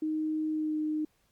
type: tone with pitch glide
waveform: sine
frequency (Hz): 311.1 to 307.2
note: D#4 to D#4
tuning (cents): 0 to -22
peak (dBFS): -28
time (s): 0.02-1.05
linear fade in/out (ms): 5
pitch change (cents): -22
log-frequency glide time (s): 0.5-0.77
effects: pink hiss -71 dBFS RMS until 1.31 s + Opus 48 kbps